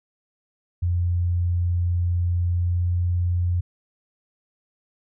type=tone with pitch glide; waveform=sine; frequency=87.6 to 88.21 Hz; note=F2 to F2; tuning=+6 to +18 cents; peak=-19 dBFS; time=0.82-3.61 s; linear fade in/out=10 ms; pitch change=+12 cents; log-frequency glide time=2.49-2.89 s; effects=none